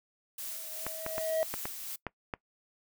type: noise with tremolo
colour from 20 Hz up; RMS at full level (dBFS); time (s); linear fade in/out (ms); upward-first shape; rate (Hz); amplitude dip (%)
blue; -39; 0.38-1.96; 5; sine; 2.7; 30
type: tone with exponential growth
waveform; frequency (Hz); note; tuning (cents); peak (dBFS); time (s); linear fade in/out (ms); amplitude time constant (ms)
triangle; 640; D#5; +49; -23; 0.41-1.43; 0; 220
type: clicks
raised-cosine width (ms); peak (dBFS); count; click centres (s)
0.5; -19; 7; 0.866 / 1.064 / 1.181 / 1.54 / 1.655 / 2.067 / 2.338
effects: noise-tail reverb RT60 0.1 s tail -22 dB re dry